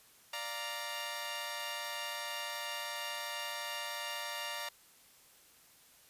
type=chord; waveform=10% pulse; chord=Bb major; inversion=first; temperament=equal; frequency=587.3 / 698.5 / 932.3 Hz; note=D5 / F5 / Bb5; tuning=0 / 0 / 0 cents; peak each=-35 / -37 / -32 dBFS; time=0.33-4.69 s; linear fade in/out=5 ms; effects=white hiss -62 dBFS RMS until 6.09 s + resampled to 32000 Hz